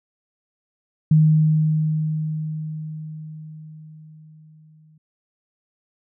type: tone with exponential decay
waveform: sine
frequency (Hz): 155.56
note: D#3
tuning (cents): 0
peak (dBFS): -10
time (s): 1.11-4.98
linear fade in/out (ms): 5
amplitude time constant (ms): 840
effects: none